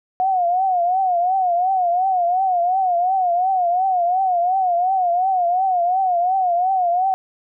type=tone with vibrato; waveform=sine; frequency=729 Hz; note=F#5; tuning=26 cents flat; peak=-15 dBFS; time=0.2-7.14 s; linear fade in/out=0 ms; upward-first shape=triangle; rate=2.8 Hz; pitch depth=120 cents each way; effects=none